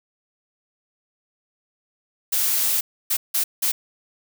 blue noise bursts at uneven times, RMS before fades -21 dBFS, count 4, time 2.32-2.81 / 3.1-3.17 / 3.34-3.44 / 3.62-3.72 s, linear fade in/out 10 ms, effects none

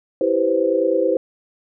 sine chord, C major seventh, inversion first, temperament equal, 329.6 / 392 / 493.9 / 523.3 Hz, E4 / G4 / B4 / C5, 0 / 0 / 0 / 0 cents, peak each -22 / -22 / -21 / -19 dBFS, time 0.21-1.17 s, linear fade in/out 2 ms, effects none

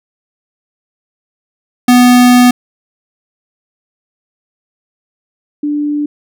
square / sine tone pair in turn, 246.9 / 294.3 Hz, B3 / D4, 0 / +4 cents, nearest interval minor third, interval 304 cents, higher second, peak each -4 / -12 dBFS, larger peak first, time 1.88-2.51 / 5.63-6.06 s, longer first, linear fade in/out 5 ms, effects none

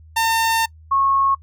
sawtooth / sine tone pair in turn, 905 / 1093.8 Hz, A5 / C#6, +48 / -23 cents, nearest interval minor third, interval 329 cents, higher second, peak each -12 / -14 dBFS, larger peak first, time 0.16-0.66 / 0.91-1.35 s, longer first, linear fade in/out 10 ms, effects noise-tail reverb RT60 0.1 s tail -25 dB re dry + added 79 Hz sine -42 dBFS peak until 1.42 s

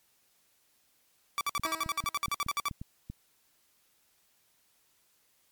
sawtooth tone bursts, 1156 Hz, D6, 28 cents flat, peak -24 dBFS, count 16, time 1.38-2.684 s, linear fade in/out 0 ms, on 29 ms, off 56 ms
clicks, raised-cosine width 5 ms, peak -27 dBFS, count 8, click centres 1.596 / 1.862 / 2.04 / 2.283 / 2.464 / 2.712 / 2.815 / 3.1 s
10% pulse tone with exponential decay, 321.7 Hz, E4, 42 cents flat, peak -24 dBFS, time 1.65-2.25 s, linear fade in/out 0 ms, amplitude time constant 130 ms
effects white hiss -69 dBFS RMS until 5.51 s + MP3 96 kbps

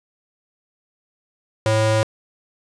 square ring-modulated tone, 220 Hz, A3, in tune, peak -13 dBFS, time 1.66-2.03 s, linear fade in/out 0 ms, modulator 328 Hz, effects resampled to 22050 Hz + 9-bit

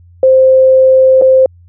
sine tone with dropouts, 523.3 Hz, C5, in tune, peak -3 dBFS, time 0.23-1.46 s, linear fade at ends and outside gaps 2 ms, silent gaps 1.214-1.22 s, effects added 87 Hz sine -38 dBFS peak until 1.68 s

